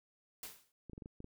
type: noise with exponential decay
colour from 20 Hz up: white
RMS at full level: -43 dBFS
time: 0.43-0.72 s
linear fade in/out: 2 ms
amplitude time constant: 63 ms
type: clicks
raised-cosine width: 3 ms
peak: -35 dBFS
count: 7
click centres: 0.897 / 0.933 / 0.979 / 1.022 / 1.059 / 1.204 / 1.244 s
effects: none